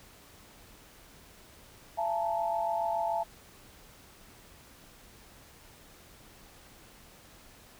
sine tone cluster, 675 / 858 / 905 Hz, E5 / A5 / A5, +41 / -44 / +48 cents, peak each -31 / -32 / -35 dBFS, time 1.97-3.24 s, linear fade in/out 20 ms, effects pink hiss -55 dBFS RMS until 7.79 s

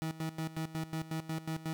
30% pulse tone with tremolo, 160 Hz, D#3, 49 cents sharp, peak -31 dBFS, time 0.02-1.73 s, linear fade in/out 0 ms, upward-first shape square, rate 5.5 Hz, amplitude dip 80%, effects none

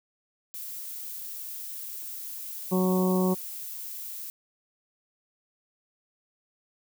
violet noise, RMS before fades -38 dBFS, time 0.54-4.3 s, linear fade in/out 0 ms
harmonic tone, 184.8 Hz, F#3, 2 cents flat, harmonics 1 / 2 / 3 / 4 / 5 / 6, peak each -23 / -27 / -33 / -39 / -37 / -38 dBFS, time 2.71-3.35 s, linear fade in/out 20 ms
effects none

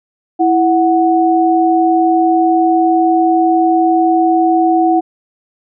sine tone pair together, 330.1 / 739 Hz, E4 / F#5, +2 / -2 cents, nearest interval octave + major second, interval 1396 cents, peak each -11 dBFS, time 0.39-5.01 s, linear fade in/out 20 ms, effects none

